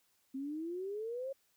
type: exponential sweep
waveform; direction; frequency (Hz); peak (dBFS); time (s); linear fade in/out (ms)
sine; up; 261.6 to 552; -37; 0.34-1.33; 10
effects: white hiss -74 dBFS RMS until 1.56 s

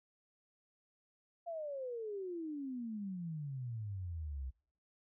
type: exponential sweep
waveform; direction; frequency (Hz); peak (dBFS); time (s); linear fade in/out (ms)
sine; down; 695 to 62.7; -39; 1.46-4.51; 20
effects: noise-tail reverb RT60 0.6 s tail -25 dB re dry

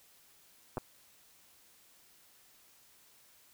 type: clicks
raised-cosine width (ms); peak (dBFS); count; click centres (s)
1; -21 / -23; 2; 0.772 / 0.78
effects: white hiss -63 dBFS RMS until 3.53 s

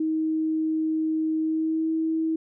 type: tone with pitch glide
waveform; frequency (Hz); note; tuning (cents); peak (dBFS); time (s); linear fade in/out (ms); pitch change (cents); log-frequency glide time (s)
sine; 316 to 321.2; D#4 to E4; +27 to -45; -22; 0-2.36; 5; +28; 1.4-1.92
effects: none

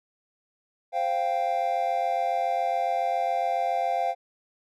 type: chord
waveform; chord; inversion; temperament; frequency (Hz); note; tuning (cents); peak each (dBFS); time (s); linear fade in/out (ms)
triangle; C suspended fourth; none; just; 523.3 / 697.7 / 784.9; C5 / F5 / G5; 0 / -2 / +2; -30 / -24 / -26; 0.92-4.15; 50
effects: none

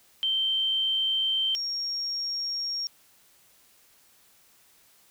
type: tone pair in turn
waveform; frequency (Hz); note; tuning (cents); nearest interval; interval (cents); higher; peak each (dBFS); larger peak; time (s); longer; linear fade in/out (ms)
sine; 3123 / 5565; G7 / F8; -7 / -7; minor seventh; 1000; second; -23 / -28; first; 0.23-1.55 / 1.55-2.87; neither; 0
effects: white hiss -60 dBFS RMS until 5.1 s

